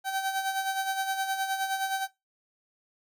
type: tone with tremolo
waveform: 30% pulse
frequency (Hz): 772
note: G5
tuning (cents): -27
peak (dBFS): -23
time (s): 0.04-2.08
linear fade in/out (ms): 50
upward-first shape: sine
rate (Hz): 9.6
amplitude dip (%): 55
effects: noise-tail reverb RT60 0.2 s tail -18 dB re dry